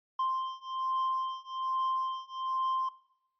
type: beating tone pair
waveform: triangle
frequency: 1046.5 / 1047.7 Hz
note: C6 / C6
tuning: 0 / +2 cents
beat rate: 1.2 Hz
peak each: -32 / -31 dBFS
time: 0.19-2.89 s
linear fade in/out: 5 ms
effects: noise-tail reverb RT60 0.8 s tail -19 dB re dry + resampled to 11025 Hz